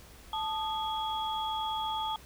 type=tone cluster; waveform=sine; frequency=876 / 1232 / 3330 Hz; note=A5 / D#6 / G#7; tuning=-8 / -17 / +4 cents; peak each=-32 / -39 / -37 dBFS; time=0.33-2.16 s; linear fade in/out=2 ms; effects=added 61 Hz sine -54 dBFS peak until 2.25 s + pink hiss -54 dBFS RMS until 2.25 s